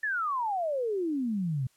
sine exponential sweep, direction down, 1798 to 123.1 Hz, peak -27 dBFS, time 0.03-1.67 s, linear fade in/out 5 ms, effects white hiss -67 dBFS RMS until 1.76 s + low-pass 12000 Hz 12 dB/octave

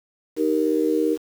sine chord, Eb major, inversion none, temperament just, 311.1 / 388.9 / 466.7 Hz, Eb4 / G4 / Bb4, 0 / -14 / +2 cents, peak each -21 / -25 / -22 dBFS, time 0.36-1.18 s, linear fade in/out 50 ms, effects 7-bit

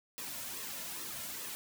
white noise with flanger, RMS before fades -42 dBFS, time 0.18-1.55 s, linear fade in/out 0 ms, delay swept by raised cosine 1.3 to 2.6 ms, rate 2.4 Hz, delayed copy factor -0.6, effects none

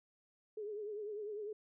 sine tone with vibrato, 419.4 Hz, G#4, 17 cents sharp, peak -40 dBFS, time 0.57-1.53 s, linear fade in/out 5 ms, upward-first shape triangle, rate 10 Hz, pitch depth 82 cents each way, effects none

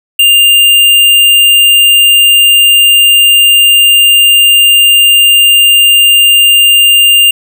square tone, 2800 Hz, F7, 4 cents sharp, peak -3 dBFS, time 0.19-7.31 s, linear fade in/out 5 ms, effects 7-bit

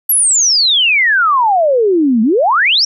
sine exponential two-way sweep, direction down then up, 11960 to 211 to 5800 Hz, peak -8 dBFS, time 0.09-2.85 s, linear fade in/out 5 ms, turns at 2.22 s, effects none

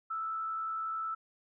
sine tone with frequency modulation, 1318.5 Hz, E6, in tune, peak -33 dBFS, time 0.1-1.15 s, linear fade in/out 10 ms, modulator 74 Hz, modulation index 0.3, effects none

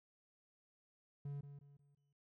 triangle tone with echo, 142.2 Hz, C#3, 45 cents sharp, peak -40 dBFS, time 1.25-1.41 s, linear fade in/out 5 ms, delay 180 ms, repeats 4, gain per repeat -9 dB, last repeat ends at 2.13 s, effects none

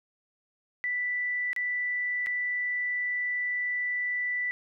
sine tone with dropouts, 1975.5 Hz, B6, in tune, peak -27 dBFS, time 0.84-4.51 s, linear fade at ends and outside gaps 0 ms, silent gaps 1.531-1.563 / 2.262-2.269 s, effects none

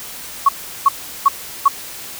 sine tone bursts, 1112 Hz, C#6, 5 cents sharp, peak -6 dBFS, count 4, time 0.46-1.682 s, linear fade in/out 5 ms, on 28 ms, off 370 ms, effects white hiss -32 dBFS RMS until 2.19 s

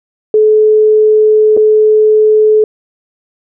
sine tone with dropouts, 429.9 Hz, A4, 40 cents flat, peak -4 dBFS, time 0.34-2.64 s, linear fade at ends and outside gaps 2 ms, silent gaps 1.567-1.573 s, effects none

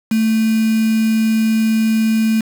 sine tone with quantisation, 221.4 Hz, A3, 11 cents sharp, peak -12 dBFS, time 0.11-2.41 s, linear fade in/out 5 ms, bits 4, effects none

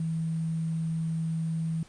sine tone with sample-and-hold, 162.2 Hz, E3, 28 cents flat, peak -27 dBFS, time 0-1.83 s, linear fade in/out 2 ms, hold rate 8820 Hz, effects pink hiss -56 dBFS RMS until 1.88 s + resampled to 22050 Hz

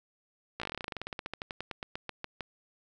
slowing click train, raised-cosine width 0.3 ms, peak -20 dBFS, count 29, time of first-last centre 0.6-2.407 s, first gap 16 ms, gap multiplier 1.09, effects none

